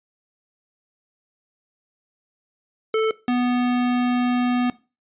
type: tone pair in turn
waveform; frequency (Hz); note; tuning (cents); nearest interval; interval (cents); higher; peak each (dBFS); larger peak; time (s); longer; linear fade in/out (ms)
square; 440 / 246.5; A4 / B3; 0 / -3; minor seventh; 1003; first; -18 / -19; first; 2.94-3.11 / 3.28-4.7; second; 2
effects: noise-tail reverb RT60 0.3 s tail -19 dB re dry + resampled to 8000 Hz